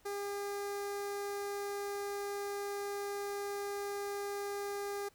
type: tone with notch filter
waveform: sawtooth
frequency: 403.8 Hz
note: G#4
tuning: 49 cents flat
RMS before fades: -39 dBFS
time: 0.05-5.09 s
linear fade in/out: 10 ms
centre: 3000 Hz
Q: 1.5
effects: pink hiss -67 dBFS RMS until 5.14 s